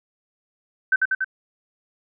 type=tone with echo; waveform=sine; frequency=1535 Hz; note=G6; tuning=37 cents flat; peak=-14 dBFS; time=0.92-0.96 s; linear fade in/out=5 ms; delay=95 ms; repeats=3; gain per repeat=-2 dB; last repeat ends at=1.245 s; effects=none